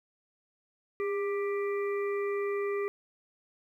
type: harmonic tone with a mistuned harmonic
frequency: 394 Hz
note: G4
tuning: 9 cents sharp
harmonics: 1 / 3 / 5 / 6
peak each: -29 / -40 / -42 / -46 dBFS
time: 1-2.88 s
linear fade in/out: 0 ms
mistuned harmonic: 1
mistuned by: +44 cents
effects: 11-bit